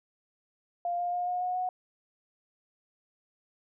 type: tone with pitch steps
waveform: sine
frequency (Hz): 698.5 / 705.4 / 712.4 / 719.4 / 726.5 / 733.7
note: F5 / F5 / F5 / F#5 / F#5 / F#5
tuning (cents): 0 / +17 / +34 / -49 / -32 / -15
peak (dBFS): -28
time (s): 0.85-1.69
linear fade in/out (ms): 2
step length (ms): 140
effects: none